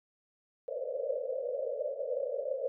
white band-pass noise, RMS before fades -35 dBFS, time 0.68-2.68 s, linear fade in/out 0 ms, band 480 to 590 Hz, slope 96 dB/octave, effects none

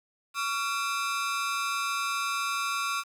sawtooth ring-modulated tone, 1253 Hz, D#6, 12 cents sharp, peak -21 dBFS, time 0.34-3.04 s, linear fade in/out 50 ms, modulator 124 Hz, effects low-pass 11000 Hz 12 dB/octave + 9-bit

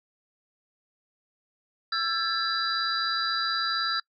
sine tone cluster, 1342 / 1619 / 1738 / 3952 / 4785 Hz, E6 / G#6 / A6 / B7 / D8, +31 / -45 / -22 / 0 / +32 cents, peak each -29 / -34 / -35 / -31 / -31 dBFS, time 1.92-4 s, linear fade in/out 5 ms, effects noise-tail reverb RT60 0.1 s tail -25 dB re dry

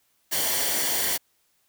white noise with comb filter, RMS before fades -25 dBFS, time 0.31-1.18 s, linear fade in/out 20 ms, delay 0.78 ms, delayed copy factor -0.55, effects white hiss -68 dBFS RMS until 1.68 s

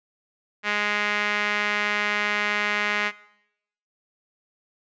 sawtooth tone with band-pass filter, 207.7 Hz, G#3, in tune, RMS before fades -25 dBFS, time 0.63-3.12 s, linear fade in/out 50 ms, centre 2000 Hz, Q 2.1, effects noise-tail reverb RT60 0.8 s tail -20 dB re dry + resampled to 16000 Hz

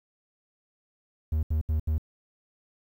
triangle tone bursts, 77.78 Hz, D#2, in tune, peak -21 dBFS, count 4, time 1.32-1.982 s, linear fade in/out 5 ms, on 110 ms, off 74 ms, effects 10-bit

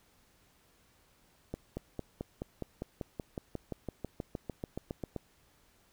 accelerating click train, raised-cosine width 2 ms, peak -23 dBFS, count 22, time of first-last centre 1.54-5.163 s, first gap 230 ms, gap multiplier 0.97, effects pink hiss -67 dBFS RMS until 5.92 s

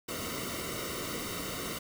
pink noise with comb filter, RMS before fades -37 dBFS, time 0.08-1.79 s, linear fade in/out 10 ms, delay 1.2 ms, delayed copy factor -0.8, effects none

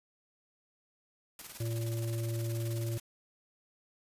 white noise with tremolo, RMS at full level -45 dBFS, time 1.39-3 s, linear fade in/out 2 ms, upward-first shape square, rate 19 Hz, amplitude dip 50%
harmonic tone, 114.8 Hz, A#2, 26 cents flat, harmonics 1 / 3 / 5, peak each -32 / -41 / -46 dBFS, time 1.6-2.98 s, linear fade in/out 5 ms
effects resampled to 32000 Hz

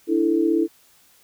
sine chord, D suspended second, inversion none, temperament equal, 293.7 / 329.6 / 440 Hz, D4 / E4 / A4, 0 / 0 / 0 cents, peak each -24 / -18 / -24 dBFS, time 0.07-0.68 s, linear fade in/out 50 ms, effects white hiss -56 dBFS RMS until 1.23 s

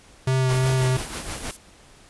square tone with vibrato, 130 Hz, C3, 11 cents flat, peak -19 dBFS, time 0.27-0.97 s, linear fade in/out 5 ms, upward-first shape sine, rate 2.9 Hz, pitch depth 17 cents each way
pink noise with tremolo, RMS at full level -30 dBFS, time 0.49-1.51 s, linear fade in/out 0 ms, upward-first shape sine, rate 6.3 Hz, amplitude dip 60%
violet noise, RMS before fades -35 dBFS, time 0.51-1.57 s, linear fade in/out 10 ms
effects pink hiss -51 dBFS RMS until 2.09 s + resampled to 24000 Hz

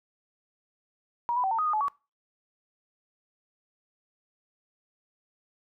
sine tone with pitch steps, 952 / 993 / 767 / 903 / 1249 / 1228 / 858 / 1130 Hz, A#5 / B5 / G5 / A5 / D#6 / D#6 / A5 / C#6, +36 / +9 / -38 / +45 / +6 / -23 / -44 / +33 cents, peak -24 dBFS, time 1.29-1.882 s, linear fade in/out 0 ms, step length 74 ms, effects noise-tail reverb RT60 0.3 s tail -22 dB re dry

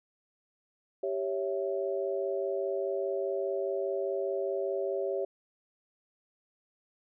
sine chord, C# diminished, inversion second, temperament equal, 392 / 554.4 / 659.3 Hz, G4 / C#5 / E5, 0 / 0 / 0 cents, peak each -32 / -33 / -37 dBFS, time 1.03-5.25 s, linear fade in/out 5 ms, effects none

